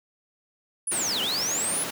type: linear two-way sweep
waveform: sine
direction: down then up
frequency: 10490 to 2794 to 10490 Hz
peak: -25 dBFS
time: 0.87-1.84 s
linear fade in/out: 5 ms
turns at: 1.21 s
type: high-pass noise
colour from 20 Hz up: pink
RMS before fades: -33 dBFS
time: 0.91-1.91 s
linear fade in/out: 10 ms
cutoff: 210 Hz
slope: 12 dB/octave
effects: none